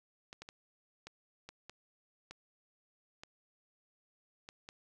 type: clicks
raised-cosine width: 0.2 ms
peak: -30 dBFS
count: 10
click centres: 0.329 / 0.42 / 0.489 / 1.07 / 1.49 / 1.696 / 2.31 / 3.235 / 4.489 / 4.689 s
effects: none